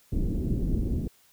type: low-pass noise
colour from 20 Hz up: pink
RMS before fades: -27 dBFS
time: 0.12-1.08 s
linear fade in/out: 5 ms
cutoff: 330 Hz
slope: 24 dB/octave
effects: white hiss -61 dBFS RMS until 1.32 s